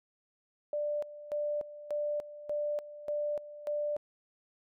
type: tone with tremolo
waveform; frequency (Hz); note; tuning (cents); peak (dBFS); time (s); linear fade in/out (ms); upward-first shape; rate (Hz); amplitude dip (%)
sine; 591; D5; +11; -30; 0.73-3.97; 2; square; 1.7; 80
effects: none